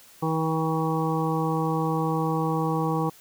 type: harmonic tone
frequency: 160 Hz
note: D#3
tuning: 49 cents sharp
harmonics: 1 / 2 / 3 / 5 / 6 / 7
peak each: -26 / -29 / -30 / -31 / -34 / -32 dBFS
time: 0.22-3.1 s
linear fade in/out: 10 ms
effects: white hiss -52 dBFS RMS until 3.2 s